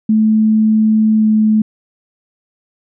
sine tone with pitch glide, 217.5 to 216.1 Hz, A3 to A3, -20 to -31 cents, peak -8 dBFS, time 0.09-1.62 s, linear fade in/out 5 ms, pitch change -11 cents, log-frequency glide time 1.17-1.26 s, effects none

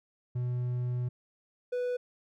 triangle tone pair in turn, 123.47 / 493.9 Hz, B2 / B4, 0 / 0 cents, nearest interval 2 octaves, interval 2400 cents, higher second, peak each -27 dBFS, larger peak neither, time 0.35-1.09 / 1.72-1.97 s, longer first, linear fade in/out 10 ms, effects none

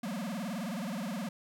square tone with vibrato, 207.7 Hz, G#3, in tune, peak -35 dBFS, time 0.03-1.29 s, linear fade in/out 5 ms, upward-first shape sine, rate 19 Hz, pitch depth 280 cents each way, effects 12-bit

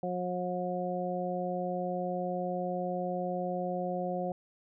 harmonic tone, 180 Hz, F#3, 47 cents flat, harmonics 1 / 2 / 3 / 4, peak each -36 / -39 / -35 / -36 dBFS, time 0.03-4.32 s, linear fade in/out 2 ms, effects none

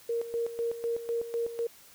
sine tone with tremolo, 466.2 Hz, A#4, in tune, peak -27 dBFS, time 0.09-1.67 s, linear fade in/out 5 ms, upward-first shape square, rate 4 Hz, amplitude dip 70%, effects white hiss -55 dBFS RMS until 1.94 s

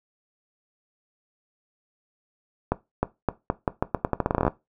accelerating click train, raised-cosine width 1 ms, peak -7 dBFS, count 19, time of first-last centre 2.72-4.48 s, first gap 310 ms, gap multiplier 0.83, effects noise-tail reverb RT60 0.2 s tail -17 dB re dry

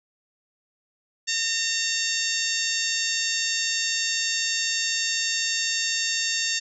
harmonic tone, 912 Hz, A#5, 38 cents flat, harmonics 2 / 3 / 4 / 5 / 6 / 7 / 8, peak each -31 / -31 / -31 / -31 / -31 / -31 / -31 dBFS, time 1.27-6.6 s, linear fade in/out 20 ms, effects none

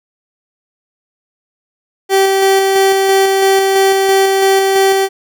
30% pulse tone with tremolo, 387.5 Hz, G4, 20 cents flat, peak -5 dBFS, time 2.09-5.09 s, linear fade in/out 50 ms, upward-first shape square, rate 3 Hz, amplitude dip 25%, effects none

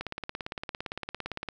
click train, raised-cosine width 0.3 ms, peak -18 dBFS, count 27, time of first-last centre 0.01-1.487 s, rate 17.6 Hz, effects none

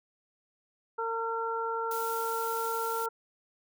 harmonic tone, 455.5 Hz, A#4, 40 cents flat, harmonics 1 / 2 / 3, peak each -34 / -34 / -34 dBFS, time 0.98-3.09 s, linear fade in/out 10 ms
blue noise, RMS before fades -41 dBFS, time 1.91-3.06 s, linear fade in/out 2 ms
effects none

